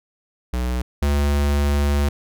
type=tone pair in turn; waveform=square; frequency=61.7 / 71.88 Hz; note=B1 / D2; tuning=-1 / -37 cents; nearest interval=minor third; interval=264 cents; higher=second; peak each=-21 / -17 dBFS; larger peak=second; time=0.53-0.82 / 1.02-2.09 s; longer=second; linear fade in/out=5 ms; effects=none